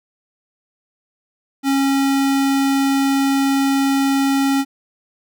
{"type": "tone", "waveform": "square", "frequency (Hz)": 273.7, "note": "C#4", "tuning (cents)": -22, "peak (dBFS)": -15, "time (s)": [1.63, 4.65], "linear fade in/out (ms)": 50, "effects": []}